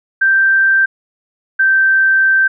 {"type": "tone pair in turn", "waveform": "sine", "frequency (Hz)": [1568, 1559], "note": ["G6", "G6"], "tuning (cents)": [0, -10], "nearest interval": "unison", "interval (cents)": 10, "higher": "first", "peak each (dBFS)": -8, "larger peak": "neither", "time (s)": [[0.21, 0.86], [1.59, 2.48]], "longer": "second", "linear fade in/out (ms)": 10, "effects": []}